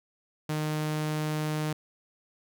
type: tone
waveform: sawtooth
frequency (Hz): 153.4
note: D#3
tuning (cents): -24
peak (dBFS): -24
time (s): 0.49-1.73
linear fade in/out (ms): 5
effects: none